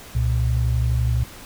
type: tone pair together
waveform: sine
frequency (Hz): 66.7 / 118.71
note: C2 / A#2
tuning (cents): +34 / +32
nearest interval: minor seventh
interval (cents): 998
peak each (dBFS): -20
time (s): 0.15-1.24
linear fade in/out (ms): 5
effects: pink hiss -41 dBFS RMS until 1.45 s